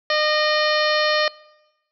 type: harmonic tone with a mistuned harmonic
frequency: 607 Hz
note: D#5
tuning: 43 cents flat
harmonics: 1 / 2 / 3 / 4 / 5 / 6 / 7 / 8 / 9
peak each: -21 / -25 / -23 / -30 / -29 / -32 / -27 / -33 / -33 dBFS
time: 0.1-1.28 s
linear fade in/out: 2 ms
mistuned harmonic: 3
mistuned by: +31 cents
effects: noise-tail reverb RT60 1.0 s tail -22 dB re dry